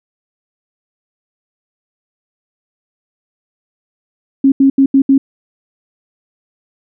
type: tone bursts at uneven times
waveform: sine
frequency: 271.6 Hz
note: C#4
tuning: 35 cents flat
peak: -5 dBFS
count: 5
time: 4.44-4.52 / 4.6-4.7 / 4.78-4.86 / 4.94-5.02 / 5.09-5.18 s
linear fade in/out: 5 ms
effects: none